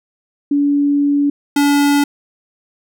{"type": "tone pair in turn", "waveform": ["sine", "square"], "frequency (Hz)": [286.2, 286.2], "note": ["D4", "D4"], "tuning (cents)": [-45, -45], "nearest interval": "unison", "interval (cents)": 0, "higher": "neither", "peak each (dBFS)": -11, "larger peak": "neither", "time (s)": [[0.51, 1.3], [1.56, 2.04]], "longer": "first", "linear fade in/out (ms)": 5, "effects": []}